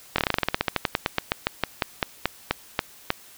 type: slowing click train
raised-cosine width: 0.3 ms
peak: -4 dBFS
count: 27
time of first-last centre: 0.16-3.104 s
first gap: 23 ms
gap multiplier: 1.11
effects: white hiss -49 dBFS RMS until 3.37 s